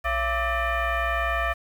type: tone with frequency modulation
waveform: sine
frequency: 554.4 Hz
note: C#5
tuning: in tune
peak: -22 dBFS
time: 0.04-1.54 s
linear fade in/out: 20 ms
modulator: 615 Hz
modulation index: 2.7
effects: 8-bit